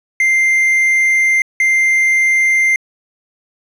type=tone pair in turn; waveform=triangle; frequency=2093 / 2093 Hz; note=C7 / C7; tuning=0 / 0 cents; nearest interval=unison; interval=0 cents; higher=neither; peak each=-8 dBFS; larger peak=neither; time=0.2-1.42 / 1.6-2.76 s; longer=first; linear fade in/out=2 ms; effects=resampled to 32000 Hz

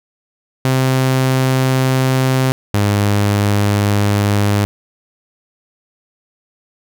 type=tone pair in turn; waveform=sawtooth; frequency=130.81 / 102.35 Hz; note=C3 / G#2; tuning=0 / -25 cents; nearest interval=major third; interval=425 cents; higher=first; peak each=-8 dBFS; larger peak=neither; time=0.65-2.52 / 2.74-4.65 s; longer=second; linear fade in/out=0 ms; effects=none

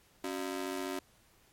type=ring-modulated tone; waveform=sawtooth; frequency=324.1 Hz; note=E4; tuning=29 cents flat; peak=-28 dBFS; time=0.24-0.99 s; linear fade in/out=2 ms; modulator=47.3 Hz; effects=pink hiss -65 dBFS RMS until 1.52 s + MP3 64 kbps

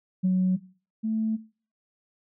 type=tone pair in turn; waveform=sine; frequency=185 / 220 Hz; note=F#3 / A3; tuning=0 / 0 cents; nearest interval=minor third; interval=300 cents; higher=second; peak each=-18 / -24 dBFS; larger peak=first; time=0.23-0.57 / 1.03-1.37 s; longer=neither; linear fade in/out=20 ms; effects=noise-tail reverb RT60 0.4 s tail -19 dB re dry + tanh soft clip ceiling -16 dBFS

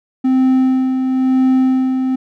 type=tone with tremolo; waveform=triangle; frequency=260 Hz; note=C4; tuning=11 cents flat; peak=-7 dBFS; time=0.24-2.16 s; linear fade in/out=10 ms; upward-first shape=sine; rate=0.99 Hz; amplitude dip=45%; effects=none

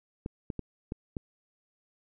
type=clicks; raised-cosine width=3 ms; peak=-21 dBFS; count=5; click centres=0.261 / 0.502 / 0.593 / 0.921 / 1.168 s; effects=none

